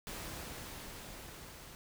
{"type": "noise with level ramp", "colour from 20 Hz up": "pink", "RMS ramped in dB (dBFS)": [-43, -52], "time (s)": [0.07, 1.75], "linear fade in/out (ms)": 0, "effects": []}